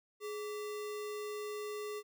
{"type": "tone with sample-and-hold", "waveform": "sine", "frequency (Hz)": 420, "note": "G#4", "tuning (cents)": 19, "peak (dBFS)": -38, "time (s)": [0.2, 2.03], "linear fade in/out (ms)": 50, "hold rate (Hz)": 1575, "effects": []}